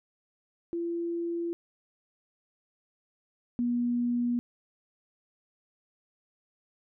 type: tone pair in turn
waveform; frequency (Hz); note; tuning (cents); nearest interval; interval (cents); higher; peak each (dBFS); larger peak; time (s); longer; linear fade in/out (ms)
sine; 340.2 / 241.2; F4 / B3; -45 / -41; tritone; 596; first; -29 / -25; second; 0.73-1.53 / 3.59-4.39; neither; 0
effects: none